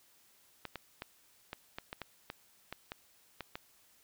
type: clicks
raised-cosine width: 0.3 ms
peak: -24 dBFS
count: 12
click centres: 0.653 / 0.757 / 1.021 / 1.531 / 1.785 / 1.929 / 2.017 / 2.301 / 2.726 / 2.919 / 3.407 / 3.555 s
effects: white hiss -66 dBFS RMS until 4.03 s